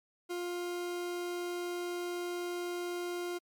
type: tone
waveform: 40% pulse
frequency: 352 Hz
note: F4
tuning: 14 cents sharp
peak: -34 dBFS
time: 0.29-3.39 s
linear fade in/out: 20 ms
effects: MP3 96 kbps